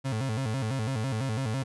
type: tone with vibrato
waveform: 35% pulse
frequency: 121.2 Hz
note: B2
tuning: 32 cents flat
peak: -26 dBFS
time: 0.04-1.64 s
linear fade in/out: 20 ms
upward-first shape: square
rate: 6 Hz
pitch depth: 180 cents each way
effects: resampled to 24000 Hz